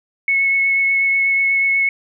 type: tone with vibrato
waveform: sine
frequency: 2196 Hz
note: C#7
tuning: 17 cents flat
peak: -13 dBFS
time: 0.28-1.89 s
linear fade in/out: 2 ms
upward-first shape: triangle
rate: 8.2 Hz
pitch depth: 12 cents each way
effects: none